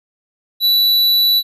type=tone; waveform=square; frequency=3951 Hz; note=B7; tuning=in tune; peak=-11 dBFS; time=0.6-1.43 s; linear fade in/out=50 ms; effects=resampled to 32000 Hz